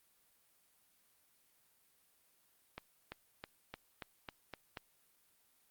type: accelerating click train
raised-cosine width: 0.3 ms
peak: -27 dBFS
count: 8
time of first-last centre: 2.78-4.772 s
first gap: 340 ms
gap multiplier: 0.94
effects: white hiss -72 dBFS RMS until 5.7 s + Opus 32 kbps